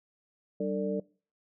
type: tone cluster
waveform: sine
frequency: 192.9 / 298.6 / 449.1 / 586 Hz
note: G3 / D4 / A4 / D5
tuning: -28 / +29 / +35 / -4 cents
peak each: -33 / -37 / -32 / -35 dBFS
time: 0.6-1 s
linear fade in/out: 5 ms
effects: noise-tail reverb RT60 0.4 s tail -23 dB re dry